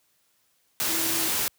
sine tone in noise, 327.3 Hz, E4, 12 cents flat, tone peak -34 dBFS, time 0.89-1.28 s, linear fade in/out 0 ms, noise white, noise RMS -26 dBFS, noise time 0.8-1.48 s, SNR -11 dB, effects white hiss -68 dBFS RMS until 1.58 s + high-pass 60 Hz 12 dB/octave

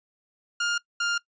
sawtooth tone pair in turn, 1411 / 1402.9 Hz, F6 / F6, +17 / +7 cents, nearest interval unison, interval 10 cents, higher first, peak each -20 dBFS, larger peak neither, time 0.6-0.78 / 1-1.18 s, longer neither, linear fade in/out 5 ms, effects noise-tail reverb RT60 0.1 s tail -21 dB re dry + resampled to 16000 Hz

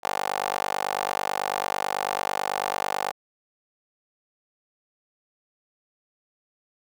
15% pulse tone with high-pass filter, 49.08 Hz, G1, 3 cents sharp, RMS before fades -28 dBFS, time 0.03-3.12 s, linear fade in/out 20 ms, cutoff 740 Hz, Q 2.9, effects none

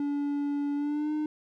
triangle tone with pitch glide, 286.9 to 304 Hz, D4 to D#4, -40 to -40 cents, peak -25 dBFS, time 0-1.26 s, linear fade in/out 2 ms, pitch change +100 cents, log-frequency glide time 0.75-1.12 s, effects none

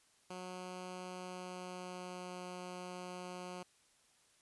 10% pulse tone with pitch glide, 182.6 to 180.61 Hz, F#3 to F#3, -23 to -42 cents, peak -36 dBFS, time 0.3-3.63 s, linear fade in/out 5 ms, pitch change -19 cents, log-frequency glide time 1.08-2.45 s, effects white hiss -70 dBFS RMS until 4.41 s + resampled to 24000 Hz

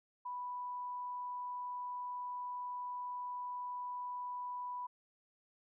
sine tone, 987.8 Hz, B5, in tune, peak -39 dBFS, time 0.25-4.87 s, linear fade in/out 10 ms, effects none

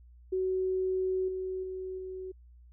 sine tone with level steps, 374.2 Hz, F#4, 20 cents sharp, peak -27 / -32 / -35 / -37 dBFS, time 0.32-2.32 s, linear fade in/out 10 ms, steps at 1.28 / 1.63 / 1.98 s, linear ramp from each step 5 ms, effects added 60 Hz sine -52 dBFS peak until 2.72 s

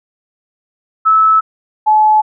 sine tone pair in turn, 1304 / 858.3 Hz, E6 / A5, -19 / -43 cents, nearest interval perfect fifth, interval 724 cents, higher first, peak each -6 dBFS, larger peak neither, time 1.05-1.41 / 1.86-2.22 s, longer neither, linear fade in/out 20 ms, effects none

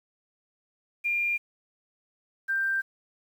sine tone pair in turn, 2400 / 1575.2 Hz, D7 / G6, +37 / +8 cents, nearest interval perfect fifth, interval 729 cents, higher first, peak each -24 dBFS, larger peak neither, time 1.04-1.38 / 2.48-2.82 s, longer neither, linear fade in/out 20 ms, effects 9-bit

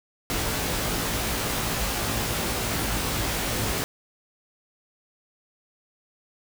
pink noise with comb filter, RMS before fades -27 dBFS, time 0.3-3.84 s, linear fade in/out 0 ms, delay 18 ms, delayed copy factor +0.7, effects none

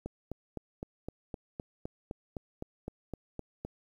click train, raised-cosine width 2 ms, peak -24 dBFS, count 15, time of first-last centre 0.06-3.65 s, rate 3.9 Hz, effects 10-bit

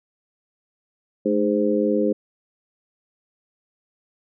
harmonic tone with a mistuned harmonic, 103.3 Hz, G#2, 9 cents flat, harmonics 2 / 3 / 4 / 5, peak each -23 / -23 / -23 / -23 dBFS, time 1.25-2.13 s, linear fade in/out 10 ms, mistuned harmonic 2, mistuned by +60 cents, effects none

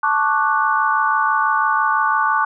sine chord, D major seventh, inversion second, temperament equal, 880 / 1108.7 / 1174.7 / 1480 Hz, A5 / C#6 / D6 / F#6, 0 / 0 / 0 / 0 cents, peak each -20 dBFS, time 0.03-2.45 s, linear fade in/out 5 ms, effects none

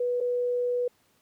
sine tone with dropouts, 490 Hz, B4, 14 cents flat, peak -24 dBFS, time 0-0.88 s, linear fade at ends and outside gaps 5 ms, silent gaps 0.204-0.209 s, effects pink hiss -66 dBFS RMS until 1.21 s + high-pass 100 Hz 12 dB/octave

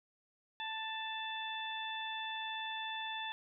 harmonic tone with a mistuned harmonic, 883 Hz, A5, 6 cents sharp, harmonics 1 / 2 / 3 / 4, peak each -42 / -44 / -47 / -43 dBFS, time 0.6-3.32 s, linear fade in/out 0 ms, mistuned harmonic 4, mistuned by -16 cents, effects none

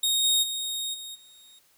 sawtooth tone with level steps, 3729 Hz, A#7, in tune, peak -19 / -17 / -26 / -34 / -48 dBFS, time 0.03-1.59 s, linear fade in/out 5 ms, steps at 0.23 / 0.42 / 0.93 / 1.14 s, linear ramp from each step 20 ms, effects white hiss -63 dBFS RMS until 1.77 s

